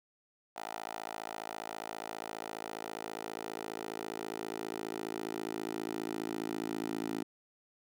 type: tone with high-pass filter sweep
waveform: 10% pulse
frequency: 54.8 Hz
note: A1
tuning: 6 cents flat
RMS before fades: -40 dBFS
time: 0.56-7.23 s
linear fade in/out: 5 ms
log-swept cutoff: 690 to 290 Hz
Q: 2.3
effects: none